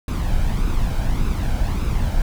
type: noise with flanger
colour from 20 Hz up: brown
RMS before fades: -19 dBFS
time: 0.08-2.22 s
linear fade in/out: 2 ms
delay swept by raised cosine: 0.78 to 1.32 ms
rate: 1.7 Hz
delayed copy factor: +0.5
effects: none